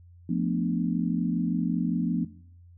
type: chord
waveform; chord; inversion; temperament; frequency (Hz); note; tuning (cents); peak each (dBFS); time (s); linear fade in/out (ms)
sine; B half-diminished seventh; second; equal; 174.61 / 220 / 246.9 / 293.7; F3 / A3 / B3 / D4; 0 / 0 / 0 / 0; -27 / -32 / -29 / -32; 0.29-2.25; 5
effects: noise-tail reverb RT60 0.6 s tail -18 dB re dry + added 87 Hz sine -49 dBFS peak until 2.77 s